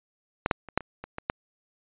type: clicks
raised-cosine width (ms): 0.5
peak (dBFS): -9 / -7 / -26 / -7 / -25 / -22 / -18 / -9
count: 8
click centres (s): 0.461 / 0.512 / 0.687 / 0.776 / 0.807 / 1.04 / 1.184 / 1.299
effects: resampled to 8000 Hz